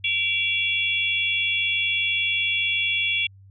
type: tone cluster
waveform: sine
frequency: 2323 / 2752 / 3368 Hz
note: D7 / F7 / G#7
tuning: -20 / -26 / +24 cents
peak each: -25 dBFS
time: 0.04-3.27 s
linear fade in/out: 5 ms
effects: added 97 Hz sine -46 dBFS peak until 3.5 s